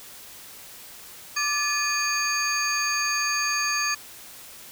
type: tone cluster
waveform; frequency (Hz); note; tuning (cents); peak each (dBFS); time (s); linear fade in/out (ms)
sine; 1177 / 1730 / 2465 / 4628 / 6500; D6 / A6 / D#7 / D8 / G#8; +3 / -30 / -17 / -26 / -38; -29; 1.36-3.95; 10
effects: white hiss -44 dBFS RMS until 4.71 s